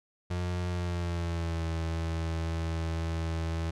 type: tone with pitch glide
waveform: 35% pulse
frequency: 88.9 to 81.99 Hz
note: F2 to E2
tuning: +31 to -9 cents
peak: -28 dBFS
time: 0.3-3.71 s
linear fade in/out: 10 ms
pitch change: -140 cents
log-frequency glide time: 0.7-1.65 s
effects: low-pass 7000 Hz 12 dB/octave